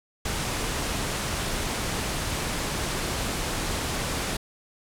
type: low-pass noise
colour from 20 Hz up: pink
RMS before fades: -29 dBFS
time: 0.25-4.37 s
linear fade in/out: 5 ms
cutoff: 11000 Hz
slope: 24 dB/octave
effects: none